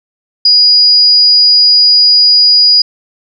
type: tone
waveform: sine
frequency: 4900 Hz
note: D#8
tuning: 27 cents flat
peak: -3 dBFS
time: 0.45-2.82 s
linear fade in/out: 5 ms
effects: none